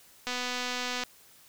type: click train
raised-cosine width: 0.2 ms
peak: -16 dBFS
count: 191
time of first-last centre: 0.27-1.036 s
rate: 248 Hz
effects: white hiss -57 dBFS RMS until 1.48 s